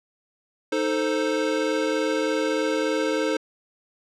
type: chord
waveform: square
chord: A diminished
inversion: second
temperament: equal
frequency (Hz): 311.1 / 440 / 523.3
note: Eb4 / A4 / C5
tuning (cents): 0 / 0 / 0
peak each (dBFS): -27 / -27 / -27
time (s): 0.72-3.37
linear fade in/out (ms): 5
effects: low-pass 6000 Hz 12 dB/octave